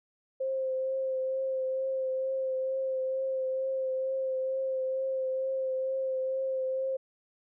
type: tone with vibrato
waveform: sine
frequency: 526 Hz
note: C5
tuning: 9 cents sharp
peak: -28 dBFS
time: 0.4-6.97 s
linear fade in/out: 10 ms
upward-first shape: triangle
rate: 2.2 Hz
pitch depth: 20 cents each way
effects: none